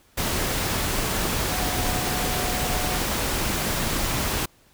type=tone in noise; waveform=sine; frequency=730 Hz; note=F#5; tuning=24 cents flat; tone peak=-32 dBFS; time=1.5-2.99 s; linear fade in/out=10 ms; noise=pink; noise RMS=-25 dBFS; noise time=0.17-4.46 s; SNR=-10 dB; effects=pink hiss -58 dBFS RMS until 4.73 s